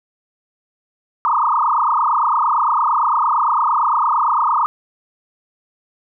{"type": "tone with frequency modulation", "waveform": "sine", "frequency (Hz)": 1084, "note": "C#6", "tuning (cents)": -39, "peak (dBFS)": -13, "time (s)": [1.25, 4.66], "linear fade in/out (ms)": 0, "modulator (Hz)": 28.8, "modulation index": 6.2, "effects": []}